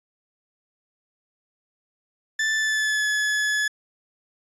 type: tone with pitch glide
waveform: 40% pulse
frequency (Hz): 1760 to 1707.9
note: A6 to G#6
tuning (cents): 0 to +48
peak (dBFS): -20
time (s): 2.39-3.68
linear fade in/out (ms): 5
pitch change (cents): -52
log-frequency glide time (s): 2.55-3.06
effects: resampled to 22050 Hz